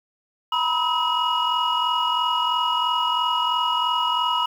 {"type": "tone cluster", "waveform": "sine", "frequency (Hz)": [951, 994, 1280, 2896], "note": ["A#5", "B5", "D#6", "F#7"], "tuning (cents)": [34, 11, 49, -38], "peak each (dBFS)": -24, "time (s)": [0.52, 4.46], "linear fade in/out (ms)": 5, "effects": ["tanh soft clip ceiling -13 dBFS", "8-bit"]}